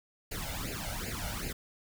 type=noise with flanger; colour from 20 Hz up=pink; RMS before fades=-37 dBFS; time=0.31-1.53 s; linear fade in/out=10 ms; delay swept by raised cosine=0.42 to 1.42 ms; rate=2.6 Hz; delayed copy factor=+1; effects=none